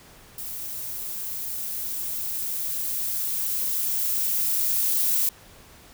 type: noise with level ramp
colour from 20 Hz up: violet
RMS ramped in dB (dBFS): -34 to -22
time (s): 0.38-5.29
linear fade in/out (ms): 2
effects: pink hiss -50 dBFS RMS until 5.93 s